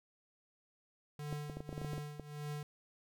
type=tone with tremolo; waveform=square; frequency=148 Hz; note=D3; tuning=14 cents sharp; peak=-39 dBFS; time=1.19-2.63 s; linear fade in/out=2 ms; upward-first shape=triangle; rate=1.7 Hz; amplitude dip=85%
type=clicks; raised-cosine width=2 ms; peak=-29 dBFS; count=12; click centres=1.327 / 1.498 / 1.57 / 1.605 / 1.692 / 1.728 / 1.779 / 1.816 / 1.847 / 1.933 / 1.98 / 2.197 s
effects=none